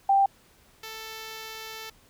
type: tone pair in turn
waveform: sine / 5% pulse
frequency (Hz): 787 / 441.7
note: G5 / A4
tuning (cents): +7 / +7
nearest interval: minor seventh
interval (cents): 1000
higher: first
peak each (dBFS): -17 / -26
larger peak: first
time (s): 0.09-0.26 / 0.83-1.9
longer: second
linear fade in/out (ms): 5
effects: pink hiss -59 dBFS RMS until 2.09 s